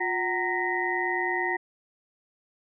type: tone cluster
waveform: sine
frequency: 356.4 / 753 / 921 / 1867 / 1996 Hz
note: F4 / F#5 / A#5 / A#6 / B6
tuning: +35 / +30 / -21 / +2 / +18 cents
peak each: -31 / -33 / -33 / -29 / -32 dBFS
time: 0-1.57 s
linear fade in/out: 10 ms
effects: none